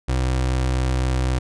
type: tone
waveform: 30% pulse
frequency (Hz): 63.9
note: C2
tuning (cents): -40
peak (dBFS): -16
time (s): 0.08-1.39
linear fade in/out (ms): 10
effects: resampled to 22050 Hz